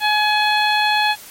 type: harmonic tone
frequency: 845 Hz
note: G#5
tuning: 30 cents sharp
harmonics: 1 / 2 / 3 / 4 / 5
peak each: -17 / -20 / -22 / -23 / -24 dBFS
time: 0-1.16 s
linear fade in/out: 50 ms
effects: white hiss -39 dBFS RMS until 1.3 s + MP3 64 kbps